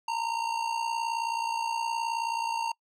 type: tone with amplitude modulation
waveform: square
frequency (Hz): 920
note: A#5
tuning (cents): -23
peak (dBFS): -26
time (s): 0.08-2.72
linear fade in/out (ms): 5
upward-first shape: sine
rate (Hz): 59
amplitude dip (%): 65
effects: noise-tail reverb RT60 0.1 s tail -25 dB re dry + low-pass 7000 Hz 12 dB/octave